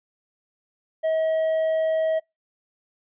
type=tone; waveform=triangle; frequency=639 Hz; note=D#5; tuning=46 cents sharp; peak=-18 dBFS; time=1.03-2.2 s; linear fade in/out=20 ms; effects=noise-tail reverb RT60 0.2 s tail -26 dB re dry + resampled to 8000 Hz